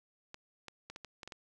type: clicks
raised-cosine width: 0.2 ms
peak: -28 dBFS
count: 8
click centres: 0.344 / 0.683 / 0.9 / 0.961 / 1.047 / 1.232 / 1.276 / 1.322 s
effects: none